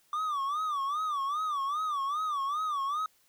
triangle tone with vibrato, 1174.7 Hz, D6, in tune, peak -27 dBFS, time 0.13-3.06 s, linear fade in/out 2 ms, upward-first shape sine, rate 2.5 Hz, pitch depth 140 cents each way, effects white hiss -67 dBFS RMS until 3.28 s

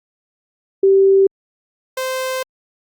sine / sawtooth tone pair in turn, 388.9 / 519.1 Hz, G4 / C5, -14 / -14 cents, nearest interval perfect fourth, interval 500 cents, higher second, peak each -8 / -16 dBFS, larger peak first, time 0.83-1.27 / 1.97-2.43 s, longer second, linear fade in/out 5 ms, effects Opus 48 kbps

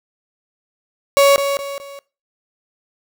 35% pulse tone with echo, 559 Hz, C#5, 14 cents sharp, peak -7 dBFS, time 1.17-1.36 s, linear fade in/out 0 ms, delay 210 ms, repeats 3, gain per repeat -8 dB, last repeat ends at 1.99 s, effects noise-tail reverb RT60 0.3 s tail -21 dB re dry

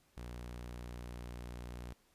sawtooth tone, 60.2 Hz, B1, 44 cents flat, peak -40 dBFS, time 0.17-1.93 s, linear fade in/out 0 ms, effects pink hiss -71 dBFS RMS until 2.14 s + resampled to 32000 Hz

